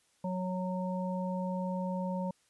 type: harmonic tone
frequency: 184.1 Hz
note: F#3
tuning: 8 cents flat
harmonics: 1 / 3 / 5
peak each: -33 / -38 / -40 dBFS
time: 0.24-2.31 s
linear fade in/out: 5 ms
effects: white hiss -70 dBFS RMS until 2.49 s + resampled to 24000 Hz